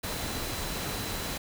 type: tone in noise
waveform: sine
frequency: 4009 Hz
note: B7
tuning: 25 cents sharp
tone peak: -44 dBFS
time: 0.03-1.38 s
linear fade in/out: 10 ms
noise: pink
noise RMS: -34 dBFS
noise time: 0.03-1.38 s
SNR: -13 dB
effects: none